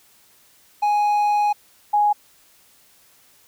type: tone pair in turn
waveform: triangle / sine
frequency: 830.6 / 830.6 Hz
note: G#5 / G#5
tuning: 0 / 0 cents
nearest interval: unison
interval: 0 cents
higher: neither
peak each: -14 dBFS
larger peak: neither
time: 0.82-1.53 / 1.93-2.13 s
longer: first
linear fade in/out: 10 ms
effects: white hiss -55 dBFS RMS until 3.47 s